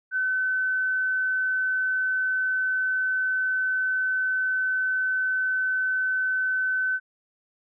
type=tone; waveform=sine; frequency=1519 Hz; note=F#6; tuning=45 cents sharp; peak=-22 dBFS; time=0.11-7 s; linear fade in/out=50 ms; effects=none